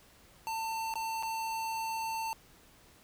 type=tone with dropouts; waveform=square; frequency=896 Hz; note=A5; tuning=31 cents sharp; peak=-34 dBFS; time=0.47-2.33 s; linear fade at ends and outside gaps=0 ms; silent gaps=0.939-0.956 / 1.226-1.232 s; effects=pink hiss -60 dBFS RMS until 3.03 s